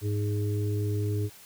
harmonic tone, 103.7 Hz, G#2, 2 cents flat, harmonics 1 / 3 / 4, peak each -26 / -36 / -35 dBFS, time 0.01-1.3 s, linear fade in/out 50 ms, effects white hiss -51 dBFS RMS until 1.45 s

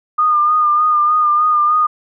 sine tone with vibrato, 1216 Hz, D#6, 40 cents flat, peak -10 dBFS, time 0.18-1.87 s, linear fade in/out 10 ms, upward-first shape sine, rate 3.3 Hz, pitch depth 33 cents each way, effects none

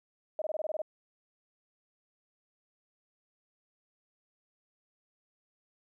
sine tone bursts, 622.3 Hz, D#5, in tune, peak -30 dBFS, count 9, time 0.39-0.818 s, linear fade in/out 2 ms, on 28 ms, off 22 ms, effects 12-bit

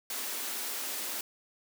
white high-pass noise, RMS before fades -36 dBFS, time 0.1-1.21 s, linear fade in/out 2 ms, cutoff 220 Hz, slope 96 dB/octave, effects none

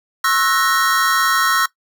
square chord, F# dominant seventh, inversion second, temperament equal with one note detuned, 1085.3 / 1318.5 / 1480 / 1864.7 Hz, C#6 / E6 / F#6 / A#6, -37 / 0 / 0 / 0 cents, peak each -21 / -18 / -22 / -22 dBFS, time 0.24-1.66 s, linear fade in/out 5 ms, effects noise-tail reverb RT60 0.1 s tail -18 dB re dry

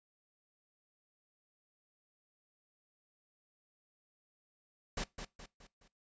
pink noise with echo, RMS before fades -37 dBFS, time 4.97-5.04 s, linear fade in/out 5 ms, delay 210 ms, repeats 4, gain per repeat -7 dB, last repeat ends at 5.88 s, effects noise-tail reverb RT60 0.2 s tail -21 dB re dry + resampled to 16000 Hz

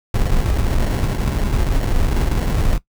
brown noise with sample-and-hold, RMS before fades -17 dBFS, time 0.14-2.78 s, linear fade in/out 5 ms, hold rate 1225 Hz, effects noise-tail reverb RT60 0.1 s tail -18 dB re dry

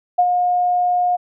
sine tone with ADSR envelope, 716 Hz, F5, 43 cents sharp, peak -9 dBFS, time 0.18-1.17 s, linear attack 12 ms, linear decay 54 ms, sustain -5 dB, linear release 20 ms, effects none

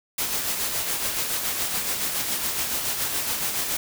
white noise with tremolo, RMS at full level -25 dBFS, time 0.18-3.77 s, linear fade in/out 5 ms, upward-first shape sine, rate 7.1 Hz, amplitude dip 40%, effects none

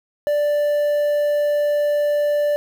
triangle tone with quantisation, 587.3 Hz, D5, in tune, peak -14 dBFS, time 0.27-2.56 s, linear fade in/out 0 ms, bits 7, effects none

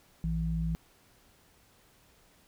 sine tone pair together, 57.61 / 163.4 Hz, A#1 / E3, -20 / -15 cents, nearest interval octave + tritone, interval 1805 cents, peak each -32 / -30 dBFS, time 0.24-0.75 s, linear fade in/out 0 ms, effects pink hiss -63 dBFS RMS until 2.47 s

